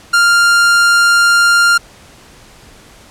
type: tone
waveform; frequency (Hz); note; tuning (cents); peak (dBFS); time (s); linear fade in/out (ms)
45% pulse; 1396.9; F6; 0; -7; 0.13-1.78; 10
effects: pink hiss -41 dBFS RMS until 3.1 s + low-pass 10000 Hz 12 dB/octave